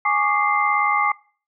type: tone cluster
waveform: sine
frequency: 832 / 1125 / 1203 / 2087 Hz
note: G#5 / C#6 / D6 / C7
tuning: +3 / +25 / +41 / -5 cents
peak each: -22 dBFS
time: 0.05-1.12 s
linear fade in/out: 5 ms
effects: noise-tail reverb RT60 0.4 s tail -21 dB re dry